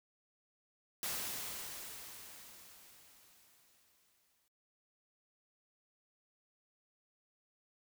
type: noise with exponential decay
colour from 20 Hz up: white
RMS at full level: -38 dBFS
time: 1.03-4.48 s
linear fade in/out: 1 ms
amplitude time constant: 750 ms
effects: noise-tail reverb RT60 0.1 s tail -20 dB re dry